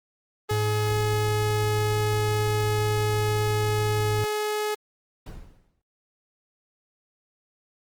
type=tone; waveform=sawtooth; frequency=423.1 Hz; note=G#4; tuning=32 cents sharp; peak=-21 dBFS; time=0.49-4.75 s; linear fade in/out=10 ms
type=tone with pitch glide; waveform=triangle; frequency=107 to 105.71 Hz; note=A2 to G#2; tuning=-48 to +31 cents; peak=-22 dBFS; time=0.51-4.24 s; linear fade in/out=0 ms; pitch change=-21 cents; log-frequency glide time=3.94-4.03 s
type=noise with exponential decay; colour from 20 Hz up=brown; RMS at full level=-34 dBFS; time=5.26-5.82 s; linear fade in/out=5 ms; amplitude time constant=120 ms
effects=Opus 24 kbps